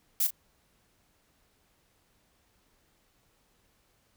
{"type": "noise with echo", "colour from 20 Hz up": "violet", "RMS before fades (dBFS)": -26, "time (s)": [0.2, 0.27], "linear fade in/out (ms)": 5, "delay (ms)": 37, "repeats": 1, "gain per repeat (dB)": -10, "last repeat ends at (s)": 0.307, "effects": ["pink hiss -69 dBFS RMS until 4.16 s"]}